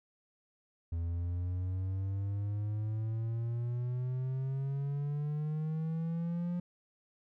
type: exponential sweep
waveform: triangle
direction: up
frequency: 83.2 to 177 Hz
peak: -30 dBFS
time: 0.92-6.6 s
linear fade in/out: 5 ms
effects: none